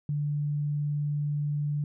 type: tone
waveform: sine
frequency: 146.83 Hz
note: D3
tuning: in tune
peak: -26 dBFS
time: 0.09-1.84 s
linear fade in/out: 2 ms
effects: none